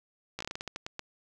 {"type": "slowing click train", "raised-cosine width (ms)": 0.2, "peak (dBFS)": -19, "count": 12, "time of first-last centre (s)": [0.39, 0.994], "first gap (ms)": 15, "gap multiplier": 1.24, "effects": []}